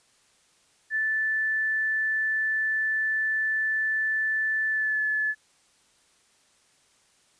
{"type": "tone with pitch glide", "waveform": "sine", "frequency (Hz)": [1755, 1725.8], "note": ["A6", "A6"], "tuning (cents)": [-5, -34], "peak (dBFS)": -23, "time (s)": [0.9, 5.35], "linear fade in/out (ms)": 50, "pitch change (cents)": -29, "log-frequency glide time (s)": [4.69, 5.01], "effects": ["white hiss -63 dBFS RMS until 7.39 s", "resampled to 22050 Hz"]}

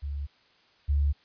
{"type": "tone pair in turn", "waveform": "sine", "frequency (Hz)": [71.2, 71.61], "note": ["C#2", "D2"], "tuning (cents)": [47, -43], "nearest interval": "unison", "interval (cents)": 10, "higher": "second", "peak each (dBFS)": [-30, -21], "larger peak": "second", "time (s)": [[0.02, 0.27], [0.88, 1.13]], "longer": "neither", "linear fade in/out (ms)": 20, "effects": ["white hiss -62 dBFS RMS until 1.24 s", "resampled to 11025 Hz"]}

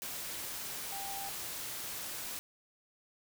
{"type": "tone in noise", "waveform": "sine", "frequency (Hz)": 790, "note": "G5", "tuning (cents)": 13, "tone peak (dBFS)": -42, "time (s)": [0.92, 1.29], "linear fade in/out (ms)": 0, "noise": "white", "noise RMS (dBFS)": -41, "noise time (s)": [0.02, 2.39], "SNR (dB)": -4, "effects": []}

